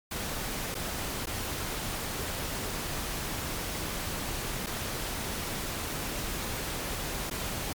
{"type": "noise with dropouts", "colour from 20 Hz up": "pink", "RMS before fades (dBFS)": -34, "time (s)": [0.11, 7.73], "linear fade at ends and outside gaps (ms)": 5, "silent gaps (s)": [[0.744, 0.751], [1.258, 1.269], [4.663, 4.668], [7.3, 7.31]], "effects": ["MP3 96 kbps"]}